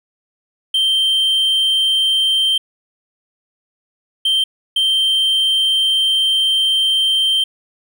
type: tone bursts at uneven times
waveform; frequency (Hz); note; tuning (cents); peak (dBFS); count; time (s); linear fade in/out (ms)
triangle; 3136; G7; 0; -11; 3; 0.74-2.58 / 4.25-4.44 / 4.76-7.44; 5
effects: none